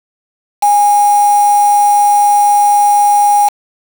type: tone with quantisation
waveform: sine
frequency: 822 Hz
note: G#5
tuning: 18 cents flat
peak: -6 dBFS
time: 0.62-3.49 s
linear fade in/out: 10 ms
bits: 3
effects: none